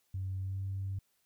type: tone with pitch glide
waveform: sine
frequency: 94.8 to 96.79 Hz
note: F#2 to G2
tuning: +43 to -21 cents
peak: -33 dBFS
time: 0.14-0.99 s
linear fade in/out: 5 ms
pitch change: +36 cents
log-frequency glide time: 0.39-0.6 s
effects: tanh soft clip ceiling -29 dBFS + white hiss -75 dBFS RMS until 1.25 s